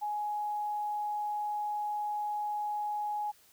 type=tone; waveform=sine; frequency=836 Hz; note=G#5; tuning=11 cents sharp; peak=-31 dBFS; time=0.01-3.32 s; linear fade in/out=20 ms; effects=white hiss -62 dBFS RMS until 3.52 s